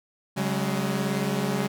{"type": "chord", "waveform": "sawtooth", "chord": "C# suspended fourth", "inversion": "none", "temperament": "equal with one note detuned", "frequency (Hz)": [138.59, 189.21, 207.7], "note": ["C#3", "F#3", "G#3"], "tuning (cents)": [0, 39, 0], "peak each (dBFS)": [-26, -24, -25], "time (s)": [0.36, 1.68], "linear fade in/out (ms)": 20, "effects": []}